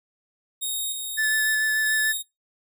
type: tone with tremolo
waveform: 10% pulse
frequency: 3729 Hz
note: A#7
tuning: in tune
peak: -18 dBFS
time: 0.61-2.23 s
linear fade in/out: 20 ms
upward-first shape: square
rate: 1.6 Hz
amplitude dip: 35%
type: tone with vibrato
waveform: triangle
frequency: 1740 Hz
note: A6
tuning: 20 cents flat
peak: -19 dBFS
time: 1.17-2.13 s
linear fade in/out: 20 ms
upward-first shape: sine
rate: 6.8 Hz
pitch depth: 13 cents each way
effects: noise-tail reverb RT60 0.2 s tail -24 dB re dry